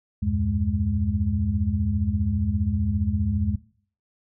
sine tone cluster, 78.9 / 93.9 / 111 / 207.8 Hz, D#2 / F#2 / A2 / G#3, +25 / +26 / +16 / +1 cents, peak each -26 / -25 / -32 / -26 dBFS, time 0.22-3.56 s, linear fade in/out 10 ms, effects noise-tail reverb RT60 0.5 s tail -19 dB re dry

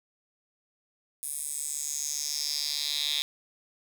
10% pulse tone with high-pass filter sweep, 146.83 Hz, D3, in tune, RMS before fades -32 dBFS, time 1.23-3.22 s, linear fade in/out 0 ms, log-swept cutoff 10000 to 3500 Hz, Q 4.4, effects none

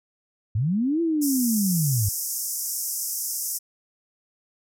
sine linear two-way sweep, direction up then down, 94 to 340.5 to 94 Hz, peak -20 dBFS, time 0.55-2.09 s, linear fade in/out 5 ms, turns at 1.01 s
white band-pass noise, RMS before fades -29 dBFS, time 1.21-3.59 s, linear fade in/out 20 ms, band 5200 to 15000 Hz, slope 96 dB/octave
effects none

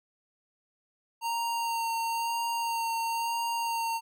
square tone with vibrato, 923 Hz, A#5, 17 cents flat, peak -29 dBFS, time 1.21-4.01 s, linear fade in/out 50 ms, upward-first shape sine, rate 1 Hz, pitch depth 16 cents each way, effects none

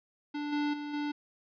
square tone with level steps, 293.7 Hz, D4, in tune, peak -34 / -29 / -37 / -32 dBFS, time 0.34-1.12 s, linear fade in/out 10 ms, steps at 0.52 / 0.73 / 0.93 s, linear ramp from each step 10 ms, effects resampled to 11025 Hz

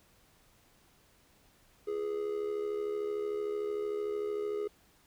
triangle tone with amplitude modulation, 415.6 Hz, G#4, 1 cent sharp, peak -27 dBFS, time 1.87-4.68 s, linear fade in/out 10 ms, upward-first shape sine, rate 73.3 Hz, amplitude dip 65%, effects pink hiss -65 dBFS RMS until 5.06 s

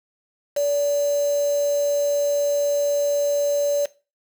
sine tone with quantisation, 576 Hz, D5, 34 cents flat, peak -18 dBFS, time 0.56-3.86 s, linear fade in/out 10 ms, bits 5, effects noise-tail reverb RT60 0.3 s tail -18 dB re dry

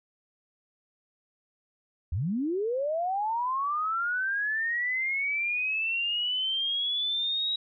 sine linear sweep, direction up, 68.5 to 3847 Hz, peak -26 dBFS, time 2.12-7.56 s, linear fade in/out 5 ms, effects none

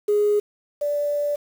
sine tone pair in turn, 415.3 / 583.5 Hz, G#4 / D5, 0 / -11 cents, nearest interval tritone, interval 589 cents, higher second, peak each -15 / -20 dBFS, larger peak first, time 0.08-0.4 / 0.81-1.36 s, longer second, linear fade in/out 10 ms, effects tanh soft clip ceiling -12 dBFS + 7-bit

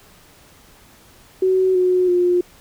sine tone with pitch steps, 374.9 / 365.1 / 355.5 Hz, F#4 / F#4 / F4, +23 / -23 / +31 cents, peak -13 dBFS, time 1.42-2.41 s, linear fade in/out 5 ms, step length 330 ms, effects pink hiss -49 dBFS RMS until 2.6 s

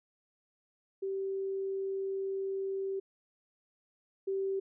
sine tone pair in turn, 387.8 / 387.8 Hz, G4 / G4, -19 / -19 cents, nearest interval unison, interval 0 cents, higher neither, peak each -32 / -30 dBFS, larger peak second, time 1.02-3 / 4.27-4.6 s, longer first, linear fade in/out 10 ms, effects none

